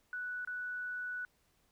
sine tone with dropouts, 1480 Hz, F#6, in tune, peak -37 dBFS, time 0.13-1.25 s, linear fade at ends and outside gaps 1 ms, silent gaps 0.449-0.474 s, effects pink hiss -73 dBFS RMS until 1.71 s

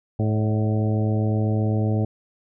harmonic tone with a mistuned harmonic, 107.8 Hz, A2, 35 cents flat, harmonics 1 / 2 / 3 / 4 / 5 / 6 / 7, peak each -20 / -26 / -30 / -32 / -34 / -36 / -37 dBFS, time 0.19-2.05 s, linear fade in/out 5 ms, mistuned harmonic 5, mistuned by +44 cents, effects none

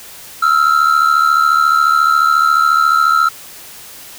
triangle ring-modulated tone, 1340 Hz, E6, 28 cents sharp, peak -4 dBFS, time 0.42-3.29 s, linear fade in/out 10 ms, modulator 37.1 Hz, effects white hiss -35 dBFS RMS until 4.18 s

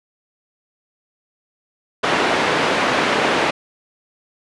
pink band-pass noise, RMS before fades -18 dBFS, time 2.03-3.51 s, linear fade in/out 10 ms, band 310 to 2800 Hz, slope 12 dB/octave, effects resampled to 24000 Hz

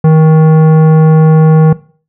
triangle tone with tanh clipping, 157.7 Hz, D#3, 24 cents sharp, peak -4 dBFS, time 0.04-1.73 s, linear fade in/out 5 ms, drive 18 dB, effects noise-tail reverb RT60 0.4 s tail -18 dB re dry

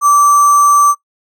sine tone with sample-and-hold, 1159 Hz, D6, 23 cents flat, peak -5 dBFS, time 0.01-0.95 s, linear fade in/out 50 ms, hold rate 7350 Hz, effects noise-tail reverb RT60 0.1 s tail -19 dB re dry + low-pass 12000 Hz 12 dB/octave

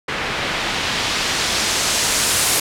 white noise with low-pass filter sweep, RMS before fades -20 dBFS, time 0.08-2.6 s, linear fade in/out 5 ms, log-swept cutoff 2200 to 11000 Hz, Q 0.9, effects none

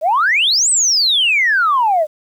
sine exponential two-way sweep, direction up then down, 587.3 to 8372 to 587.3 Hz, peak -10 dBFS, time 0.01-2.07 s, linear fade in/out 50 ms, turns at 0.7 s, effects tanh soft clip ceiling -6 dBFS + 8-bit

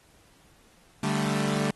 sawtooth chord, D suspended fourth, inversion none, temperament equal, 146.83 / 196 / 220 Hz, D3 / G3 / A3, 0 / 0 / 0 cents, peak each -25 dBFS, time 1.03-1.71 s, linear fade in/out 5 ms, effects pink hiss -60 dBFS RMS until 1.75 s + AAC 32 kbps

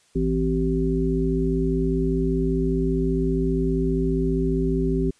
harmonic tone with a mistuned harmonic, 55.1 Hz, A1, 3 cents sharp, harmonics 1 / 3 / 5 / 7, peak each -25 / -25 / -25 / -25 dBFS, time 0.15-5.11 s, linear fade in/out 10 ms, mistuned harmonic 5, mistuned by -98 cents, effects white hiss -60 dBFS RMS until 5.19 s + resampled to 22050 Hz

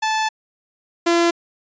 sawtooth tone pair in turn, 873 / 340.6 Hz, A5 / F4, -14 / -43 cents, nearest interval octave + major third, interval 1629 cents, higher first, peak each -14 / -10 dBFS, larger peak second, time 0.02-0.29 / 1.06-1.31 s, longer first, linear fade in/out 10 ms, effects resampled to 16000 Hz

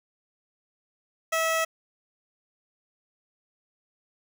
15% pulse tone, 649 Hz, E5, 27 cents flat, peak -17 dBFS, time 1.32-1.65 s, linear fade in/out 10 ms, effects none

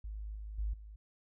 sine tone with level steps, 52.5 Hz, G#1, 19 cents sharp, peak -39 / -41 / -32 / -47 dBFS, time 0.04-0.96 s, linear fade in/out 5 ms, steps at 0.35 / 0.58 / 0.73 s, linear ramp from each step 10 ms, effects none

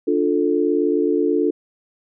sine chord, D minor, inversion none, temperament just, 293.7 / 352.4 / 440.5 Hz, D4 / F4 / A4, 0 / +16 / +2 cents, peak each -20 dBFS, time 0.07-1.51 s, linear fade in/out 10 ms, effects none

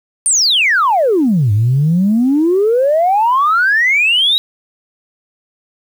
sine exponential two-way sweep, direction down then up, 9370 to 100 to 3893 Hz, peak -8 dBFS, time 0.26-4.38 s, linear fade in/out 0 ms, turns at 1.52 s, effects tanh soft clip ceiling -5 dBFS + 7-bit

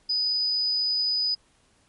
sine tone, 4978 Hz, D#8, in tune, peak -22 dBFS, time 0.09-1.35 s, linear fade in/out 10 ms, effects pink hiss -63 dBFS RMS until 1.88 s + MP3 48 kbps

